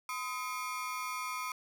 30% pulse ring-modulated tone, 1142 Hz, D6, 49 cents flat, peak -30 dBFS, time 0.09-1.52 s, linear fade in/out 2 ms, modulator 120 Hz, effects none

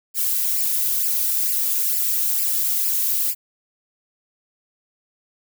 violet noise with flanger, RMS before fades -21 dBFS, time 0.14-3.35 s, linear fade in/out 50 ms, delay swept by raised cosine 0.4 to 2.6 ms, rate 2.2 Hz, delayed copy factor +0.8, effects none

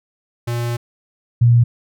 square / sine tone pair in turn, 119 / 119 Hz, A#2 / A#2, +36 / +36 cents, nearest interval unison, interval 0 cents, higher neither, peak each -20 / -8 dBFS, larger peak second, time 0.47-0.77 / 1.41-1.64 s, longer first, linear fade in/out 10 ms, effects none

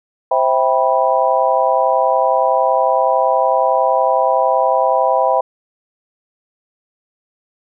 sine chord, C major seventh, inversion none, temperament just, 523.3 / 654.1 / 784.9 / 981.1 Hz, C5 / E5 / G5 / B5, 0 / -14 / +2 / -12 cents, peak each -17 dBFS, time 0.31-5.41 s, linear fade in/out 5 ms, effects none

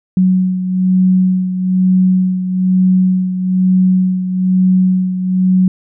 sine beating tone pair, 185 / 186.1 Hz, F#3 / F#3, 0 / +10 cents, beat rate 1.1 Hz, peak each -10 / -17 dBFS, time 0.17-5.68 s, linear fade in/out 2 ms, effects none

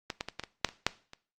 clicks, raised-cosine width 0.2 ms, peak -15 / -15 / -18 / -17 / -20 / -6 / -25 / -6 / -28 dBFS, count 9, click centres 0.102 / 0.209 / 0.286 / 0.396 / 0.437 / 0.647 / 0.689 / 0.866 / 1.134 s, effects noise-tail reverb RT60 0.4 s tail -18 dB re dry + Opus 32 kbps

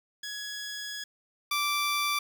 15% pulse tone pair in turn, 1676 / 1170 Hz, G#6 / D6, +15 / -7 cents, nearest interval tritone, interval 622 cents, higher first, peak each -29 / -20 dBFS, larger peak second, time 0.23-1.04 / 1.51-2.19 s, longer first, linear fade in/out 5 ms, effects 9-bit

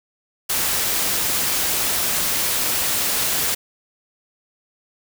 white noise, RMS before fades -21 dBFS, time 0.49-3.55 s, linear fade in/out 10 ms, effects none

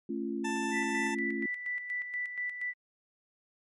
sine chord, A augmented, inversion none, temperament just, 220 / 275 / 343.8 Hz, A3 / C#4 / E#4, 0 / -14 / -27 cents, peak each -36 / -36 / -36 dBFS, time 0.09-1.46 s, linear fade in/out 5 ms
20% pulse tone, 885 Hz, A5, 10 cents sharp, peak -29 dBFS, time 0.44-1.15 s, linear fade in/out 10 ms
sine tone with tremolo, 1975.5 Hz, B6, in tune, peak -31 dBFS, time 0.71-2.74 s, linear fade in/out 50 ms, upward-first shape square, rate 4.2 Hz, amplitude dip 55%
effects MP3 48 kbps

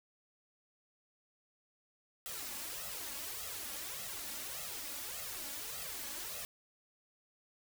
white noise with flanger, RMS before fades -43 dBFS, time 2.26-6.45 s, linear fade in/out 0 ms, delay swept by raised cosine 1.5 to 3.6 ms, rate 1.7 Hz, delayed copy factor +0.95, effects none

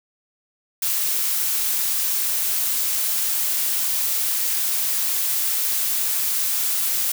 blue noise, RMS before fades -22 dBFS, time 0.82-7.12 s, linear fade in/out 5 ms, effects none

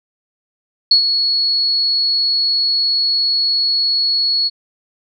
sine tone with ADSR envelope, 4363 Hz, C#8, 28 cents flat, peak -5 dBFS, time 0.91-4.5 s, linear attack 4 ms, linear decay 98 ms, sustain -8 dB, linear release 33 ms, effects none

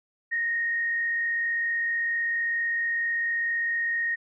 sine tone with frequency modulation, 1861 Hz, A#6, 3 cents flat, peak -24 dBFS, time 0.31-4.16 s, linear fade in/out 20 ms, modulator 44.4 Hz, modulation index 0.41, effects none

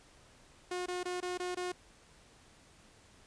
sawtooth tone bursts, 360 Hz, F#4, 47 cents flat, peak -31 dBFS, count 6, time 0.71-1.72 s, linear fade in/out 5 ms, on 150 ms, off 22 ms, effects pink hiss -61 dBFS RMS until 3.26 s + resampled to 22050 Hz

